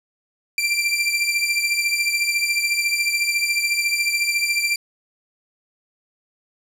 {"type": "beating tone pair", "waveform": "sawtooth", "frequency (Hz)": [2355, 2369], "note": ["D7", "D7"], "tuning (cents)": [4, 14], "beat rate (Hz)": 14, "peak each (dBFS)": [-17, -20], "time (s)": [0.58, 4.76], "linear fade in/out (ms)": 2, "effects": ["low-pass 12000 Hz 12 dB/octave", "8-bit"]}